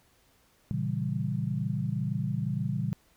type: chord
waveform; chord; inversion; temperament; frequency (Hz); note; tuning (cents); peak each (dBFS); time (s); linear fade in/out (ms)
sine; A# diminished seventh; none; equal; 116.54 / 138.59 / 164.81 / 196; A#2 / C#3 / E3 / G3; 0 / 0 / 0 / 0; -33 / -32 / -34 / -34; 0.71-2.93; 0
effects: pink hiss -65 dBFS RMS until 3.16 s